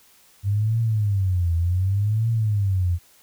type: tone with vibrato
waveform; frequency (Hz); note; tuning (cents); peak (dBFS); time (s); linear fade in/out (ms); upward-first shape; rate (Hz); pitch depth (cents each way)
sine; 98; G2; 0; -18; 0.43-2.99; 50; triangle; 0.67; 290
effects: white hiss -55 dBFS RMS until 3.22 s